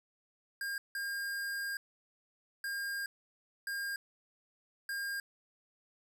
square tone bursts at uneven times, 1611 Hz, G6, 47 cents sharp, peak -36 dBFS, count 5, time 0.61-0.78 / 0.95-1.77 / 2.64-3.06 / 3.67-3.96 / 4.89-5.2 s, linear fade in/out 2 ms, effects none

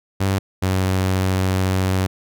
sawtooth tone pair in turn, 96.8 / 93.99 Hz, G2 / F#2, -21 / +28 cents, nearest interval minor second, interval 51 cents, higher first, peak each -13 dBFS, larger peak neither, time 0.2-0.39 / 0.62-2.07 s, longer second, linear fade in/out 10 ms, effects none

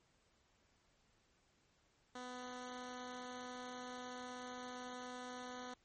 10% pulse tone, 249.7 Hz, B3, 19 cents sharp, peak -38 dBFS, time 2.15-5.74 s, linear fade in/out 5 ms, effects pink hiss -75 dBFS RMS until 5.84 s + MP3 32 kbps

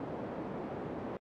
pink band-pass noise, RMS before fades -40 dBFS, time 0-1.17 s, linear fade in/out 2 ms, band 190 to 710 Hz, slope 12 dB/octave, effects AAC 48 kbps

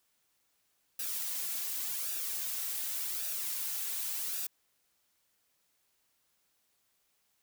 blue noise with flanger, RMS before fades -36 dBFS, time 0.99-4.47 s, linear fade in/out 5 ms, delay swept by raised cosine 0.93 to 3.33 ms, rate 0.88 Hz, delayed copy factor -0.55, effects white hiss -75 dBFS RMS until 7.42 s

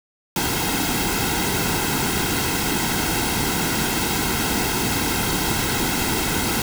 pink noise with comb filter, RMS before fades -22 dBFS, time 0.36-6.62 s, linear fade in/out 2 ms, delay 1.7 ms, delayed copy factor -0.65, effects none

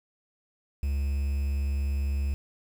triangle tone with quantisation, 69.9 Hz, C#2, 15 cents sharp, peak -23 dBFS, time 0.83-2.34 s, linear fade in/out 0 ms, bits 8, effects none

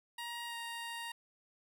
15% pulse tone with pitch glide, 944 to 933.2 Hz, A#5 to A#5, +22 to +2 cents, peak -34 dBFS, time 0.18-1.12 s, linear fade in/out 5 ms, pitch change -20 cents, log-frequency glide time 0.47-0.55 s, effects none

